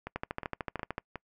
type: two click trains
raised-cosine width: 0.5 ms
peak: -18 / -22 dBFS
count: 12 / 4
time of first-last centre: 0.16-0.981 / 0.07-1.157 s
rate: 13.4 / 2.76 Hz
effects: noise-tail reverb RT60 0.1 s tail -26 dB re dry